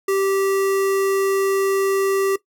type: tone with notch filter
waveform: square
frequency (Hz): 390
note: G4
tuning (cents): -9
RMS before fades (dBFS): -19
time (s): 0.08-2.36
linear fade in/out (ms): 5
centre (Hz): 3800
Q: 1.6
effects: noise-tail reverb RT60 0.1 s tail -17 dB re dry